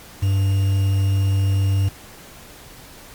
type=tone with quantisation; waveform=triangle; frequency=97.5 Hz; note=G2; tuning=9 cents flat; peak=-13 dBFS; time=0.22-1.89 s; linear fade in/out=10 ms; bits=6; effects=pink hiss -42 dBFS RMS until 3.14 s + MP3 96 kbps